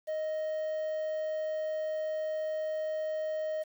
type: tone with quantisation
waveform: triangle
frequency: 622.3 Hz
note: D#5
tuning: in tune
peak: -29 dBFS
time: 0.07-3.64 s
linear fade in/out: 20 ms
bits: 9
effects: none